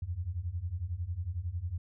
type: beating tone pair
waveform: sine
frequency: 81.3 / 92.3 Hz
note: E2 / F#2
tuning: -23 / -4 cents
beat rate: 11 Hz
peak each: -37 / -35 dBFS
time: 0.02-1.78 s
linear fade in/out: 5 ms
effects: none